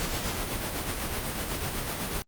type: noise with tremolo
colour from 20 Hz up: pink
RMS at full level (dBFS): -30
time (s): 0-2.22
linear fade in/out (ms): 0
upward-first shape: sine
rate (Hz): 8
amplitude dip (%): 35
effects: Opus 48 kbps